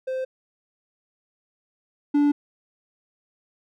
triangle tone pair in turn, 520 / 290.2 Hz, C5 / D4, -11 / -21 cents, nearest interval minor seventh, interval 1010 cents, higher first, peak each -23 / -14 dBFS, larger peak second, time 0.07-0.25 / 2.14-2.32 s, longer neither, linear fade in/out 10 ms, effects none

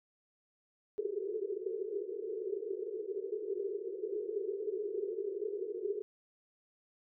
pink band-pass noise, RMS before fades -38 dBFS, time 0.98-6.02 s, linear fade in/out 0 ms, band 380 to 440 Hz, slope 96 dB/octave, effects none

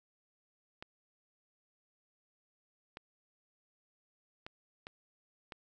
clicks, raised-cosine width 0.3 ms, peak -28 dBFS, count 5, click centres 0.825 / 2.971 / 4.465 / 4.869 / 5.522 s, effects none

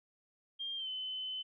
sine tone with pitch glide, 3200 to 3040 Hz, G7 to F#7, +35 to +46 cents, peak -37 dBFS, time 0.59-1.43 s, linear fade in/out 20 ms, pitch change -89 cents, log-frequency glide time 0.76-0.89 s, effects none

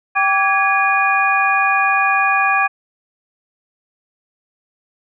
sine tone cluster, 781 / 1154 / 1658 / 2449 Hz, G5 / D6 / G#6 / D#7, -7 / -31 / -3 / -28 cents, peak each -18 dBFS, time 0.15-2.68 s, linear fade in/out 20 ms, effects none

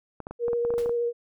clicks, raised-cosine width 1 ms, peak -22 dBFS, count 11, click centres 0.203 / 0.269 / 0.31 / 0.482 / 0.532 / 0.65 / 0.705 / 0.739 / 0.781 / 0.86 / 0.894 s
sine tone with vibrato, 474 Hz, A#4, 29 cents sharp, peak -23 dBFS, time 0.39-1.13 s, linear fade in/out 50 ms, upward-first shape triangle, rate 13 Hz, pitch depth 15 cents each way
pink noise with exponential decay, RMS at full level -39 dBFS, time 0.78-0.97 s, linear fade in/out 1 ms, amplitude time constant 41 ms
effects none

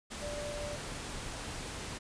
sine tone in noise, 587.3 Hz, D5, in tune, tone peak -39 dBFS, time 0.21-0.77 s, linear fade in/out 20 ms, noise pink, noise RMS -41 dBFS, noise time 0.1-1.99 s, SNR -1 dB, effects resampled to 22050 Hz

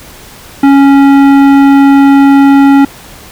sine tone with tanh clipping, 277.2 Hz, C#4, in tune, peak -3 dBFS, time 0.63-2.85 s, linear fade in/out 5 ms, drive 15 dB, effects pink hiss -32 dBFS RMS until 3.31 s

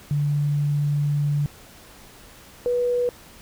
sine tone pair in turn, 145.6 / 488.4 Hz, D3 / B4, -15 / -19 cents, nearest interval octave + major sixth, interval 2096 cents, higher second, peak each -19 dBFS, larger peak neither, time 0.11-1.46 / 2.66-3.09 s, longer first, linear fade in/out 0 ms, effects pink hiss -47 dBFS RMS until 3.41 s

